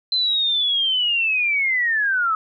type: linear sweep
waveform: sine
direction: down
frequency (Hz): 4089 to 1268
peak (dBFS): -17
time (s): 0.12-2.35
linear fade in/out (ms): 2
effects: none